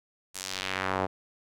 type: tone with band-pass filter sweep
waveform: sawtooth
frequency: 94.6 Hz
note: F#2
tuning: 39 cents sharp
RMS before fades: -32 dBFS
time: 0.34-1.07 s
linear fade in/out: 20 ms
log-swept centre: 9000 to 690 Hz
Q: 1.2
effects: none